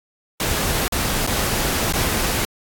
pink noise with dropouts, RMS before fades -21 dBFS, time 0.4-2.45 s, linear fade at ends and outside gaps 1 ms, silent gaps 0.88-0.923 / 1.266-1.274 / 1.925-1.936 s, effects AAC 64 kbps

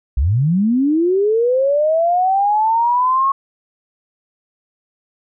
sine linear sweep, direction up, 55.2 to 1100 Hz, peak -12 dBFS, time 0.17-3.32 s, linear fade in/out 5 ms, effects none

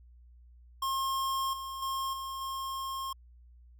square tone with level steps, 1072 Hz, C6, 42 cents sharp, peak -30 / -38 / -32 / -37 / -35 dBFS, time 0.82-3.13 s, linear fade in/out 5 ms, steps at 1.53 / 1.82 / 2.13 / 2.41 s, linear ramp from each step 5 ms, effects added 60 Hz sine -53 dBFS peak until 3.79 s

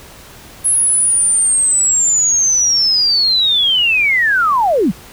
sine linear sweep, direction down, 10780 to 145.6 Hz, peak -10 dBFS, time 0.64-4.92 s, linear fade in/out 20 ms, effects pink hiss -38 dBFS RMS until 5.12 s

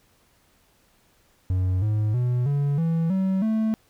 triangle tone with pitch steps, 92.4 / 106.75 / 123.34 / 142.5 / 164.64 / 190.22 / 219.8 Hz, F#2 / G#2 / B2 / C#3 / E3 / F#3 / A3, -2 / +48 / -2 / +48 / -2 / +48 / -2 cents, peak -18 dBFS, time 1.5-3.74 s, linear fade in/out 0 ms, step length 320 ms, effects pink hiss -62 dBFS RMS until 3.89 s

